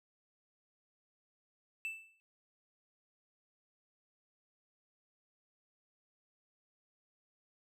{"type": "tone with exponential decay", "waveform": "triangle", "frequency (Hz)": 2648, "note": "E7", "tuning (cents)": 7, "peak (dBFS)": -33, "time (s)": [1.85, 2.2], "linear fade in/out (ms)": 0, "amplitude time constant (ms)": 75, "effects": ["noise-tail reverb RT60 0.1 s tail -22 dB re dry"]}